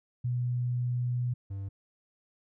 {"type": "tone pair in turn", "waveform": ["sine", "triangle"], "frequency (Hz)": [123, 98.19], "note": ["B2", "G2"], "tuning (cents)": [-7, 3], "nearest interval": "major third", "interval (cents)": 390, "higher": "first", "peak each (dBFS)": [-27, -32], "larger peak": "first", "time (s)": [[0.24, 1.34], [1.5, 1.69]], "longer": "first", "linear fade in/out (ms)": 10, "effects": []}